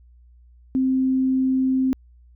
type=tone; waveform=sine; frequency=261.6 Hz; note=C4; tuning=in tune; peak=-17 dBFS; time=0.75-1.93 s; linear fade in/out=0 ms; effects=added 60 Hz sine -48 dBFS peak until 2.35 s